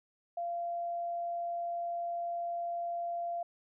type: tone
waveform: sine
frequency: 689 Hz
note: F5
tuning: 24 cents flat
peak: -33 dBFS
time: 0.37-3.43 s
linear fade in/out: 5 ms
effects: none